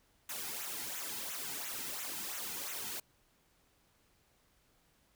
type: noise with flanger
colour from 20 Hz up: white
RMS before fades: -41 dBFS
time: 0.29-3 s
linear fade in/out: 5 ms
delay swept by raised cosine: 0.2 to 1.8 ms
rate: 2.9 Hz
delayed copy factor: -0.7
effects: pink hiss -71 dBFS RMS until 5.15 s